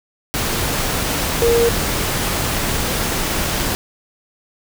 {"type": "tone in noise", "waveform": "sine", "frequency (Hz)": 468.1, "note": "A#4", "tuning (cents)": 7, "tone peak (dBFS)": -12, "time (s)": [1.42, 1.69], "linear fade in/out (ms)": 0, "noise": "pink", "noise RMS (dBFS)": -20, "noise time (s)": [0.34, 3.75], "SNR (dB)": 5, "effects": []}